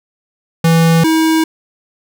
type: tone pair in turn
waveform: square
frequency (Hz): 164.81 / 320.4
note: E3 / E4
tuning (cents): 0 / -49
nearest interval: octave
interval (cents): 1151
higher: second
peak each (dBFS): -8 / -10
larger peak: first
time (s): 0.64-1.04 / 1.04-1.44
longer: neither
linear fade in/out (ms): 5
effects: none